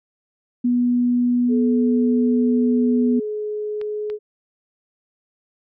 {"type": "tone", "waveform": "sine", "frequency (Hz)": 244.3, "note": "B3", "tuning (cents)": -19, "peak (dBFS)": -15, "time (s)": [0.64, 3.2], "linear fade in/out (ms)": 10}
{"type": "tone with pitch glide", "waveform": "sine", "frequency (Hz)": [431.1, 422], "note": ["A4", "G#4"], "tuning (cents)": [-35, 28], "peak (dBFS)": -23, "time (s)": [1.48, 4.19], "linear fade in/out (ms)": 50, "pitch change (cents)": -37, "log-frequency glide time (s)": [2.54, 3.5]}
{"type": "clicks", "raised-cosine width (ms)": 0.3, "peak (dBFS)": [-23, -23], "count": 2, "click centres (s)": [3.814, 4.1]}
{"effects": []}